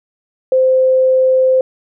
sine tone, 519 Hz, C5, 14 cents flat, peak -8 dBFS, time 0.52-1.61 s, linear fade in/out 2 ms, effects none

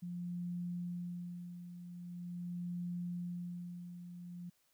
sine tone with tremolo, 175.7 Hz, F3, 11 cents sharp, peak -37 dBFS, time 0.02-4.5 s, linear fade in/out 10 ms, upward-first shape sine, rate 0.43 Hz, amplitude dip 65%, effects white hiss -75 dBFS RMS until 4.73 s

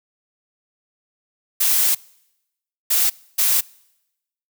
blue noise bursts at uneven times, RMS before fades -17 dBFS, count 3, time 1.6-1.95 / 2.9-3.1 / 3.38-3.61 s, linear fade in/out 10 ms, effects noise-tail reverb RT60 0.9 s tail -25 dB re dry

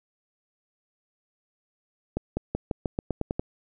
accelerating click train, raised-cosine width 2 ms, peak -13 dBFS, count 10, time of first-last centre 2.17-3.395 s, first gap 200 ms, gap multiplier 0.9, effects none

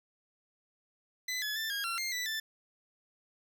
20% pulse tone with pitch steps, 2010 / 1707 / 1773 / 1631 / 1364 / 2113 / 1975 / 1765 Hz, B6 / G#6 / A6 / G#6 / F6 / C7 / B6 / A6, +30 / +47 / +13 / -32 / -41 / +16 / 0 / +5 cents, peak -28 dBFS, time 1.28-2.4 s, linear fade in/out 5 ms, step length 140 ms, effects none

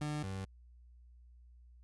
30% pulse tone pair in turn, 149.8 / 95.93 Hz, D3 / G2, +35 / -37 cents, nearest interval minor sixth, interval 772 cents, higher first, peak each -33 / -36 dBFS, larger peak first, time 0.01-0.23 / 0.23-0.45 s, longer neither, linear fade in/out 5 ms, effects added 60 Hz sine -56 dBFS peak until 1.83 s + resampled to 24000 Hz

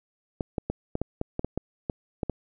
clicks, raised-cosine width 2 ms, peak -14 dBFS, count 12, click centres 0.408 / 0.582 / 0.7 / 0.954 / 1.016 / 1.214 / 1.394 / 1.446 / 1.576 / 1.898 / 2.232 / 2.297 s, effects none

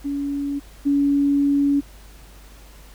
sine tone pair in turn, 282.9 / 282.9 Hz, C#4 / C#4, +35 / +35 cents, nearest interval unison, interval 0 cents, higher neither, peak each -22 / -15 dBFS, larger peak second, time 0.04-0.6 / 0.85-1.81 s, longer second, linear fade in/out 20 ms, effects added 50 Hz sine -43 dBFS peak until 2.94 s + pink hiss -49 dBFS RMS until 2.94 s

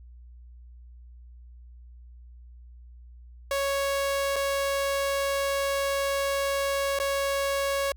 sawtooth tone with dropouts, 554.4 Hz, C#5, in tune, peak -21 dBFS, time 3.51-7.92 s, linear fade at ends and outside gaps 2 ms, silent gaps 4.36-4.363 / 6.989-6.999 s, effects added 60 Hz sine -45 dBFS peak until 7.96 s

